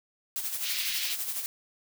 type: noise with tremolo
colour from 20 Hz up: blue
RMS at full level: -31 dBFS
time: 0.36-1.46 s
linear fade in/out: 0 ms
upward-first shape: sine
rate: 12 Hz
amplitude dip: 55%
type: band-pass noise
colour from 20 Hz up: white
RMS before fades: -34 dBFS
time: 0.61-1.17 s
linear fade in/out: 50 ms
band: 2100 to 5200 Hz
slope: 24 dB/octave
effects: none